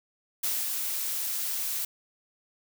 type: noise with ADSR envelope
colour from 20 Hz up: blue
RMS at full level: -28 dBFS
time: 0.43-1.85 s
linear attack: 8 ms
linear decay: 210 ms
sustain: -3 dB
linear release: 4 ms
effects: none